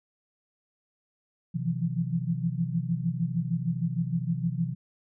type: tone cluster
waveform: sine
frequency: 127.6 / 163.1 / 169.6 / 176.1 Hz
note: C3 / E3 / E3 / F3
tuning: -43 / -18 / +50 / +15 cents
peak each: -32 / -30 / -33 / -32 dBFS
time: 1.54-4.75 s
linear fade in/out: 20 ms
effects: none